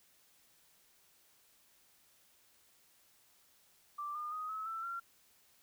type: tone with pitch steps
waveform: sine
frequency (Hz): 1174.7 / 1211.9 / 1250.3 / 1289.9 / 1330.8 / 1373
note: D6 / D#6 / D#6 / E6 / E6 / F6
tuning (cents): 0 / -46 / +8 / -38 / +16 / -30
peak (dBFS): -38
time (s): 3.98-5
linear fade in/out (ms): 10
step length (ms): 170
effects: white hiss -68 dBFS RMS until 5.62 s